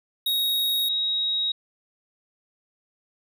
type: tone pair in turn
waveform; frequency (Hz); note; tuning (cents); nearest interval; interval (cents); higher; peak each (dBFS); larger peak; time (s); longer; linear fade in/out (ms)
square / sine; 3770 / 3796; A#7 / A#7; +19 / +31; unison; 12; second; -22; neither; 0.26-0.89 / 0.89-1.52; neither; 5
effects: none